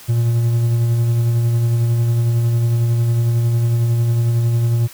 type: tone with tremolo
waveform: triangle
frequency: 117.4 Hz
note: A#2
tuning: 13 cents sharp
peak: -10 dBFS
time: 0.08-4.88 s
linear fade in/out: 20 ms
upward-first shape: sine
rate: 11 Hz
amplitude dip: 25%
effects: white hiss -40 dBFS RMS until 4.93 s